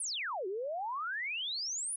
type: exponential two-way sweep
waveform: sine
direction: down then up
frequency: 10548 to 360 to 10548 Hz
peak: -34 dBFS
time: 0-1.96 s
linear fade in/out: 5 ms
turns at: 0.47 s
effects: none